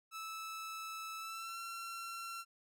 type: tone with pitch glide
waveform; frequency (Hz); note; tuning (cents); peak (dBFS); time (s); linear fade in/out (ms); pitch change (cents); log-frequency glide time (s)
sawtooth; 1310 to 1359.3; E6 to F6; -11 to -47; -39; 0.11-2.45; 50; +64; 1.18-1.59
effects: none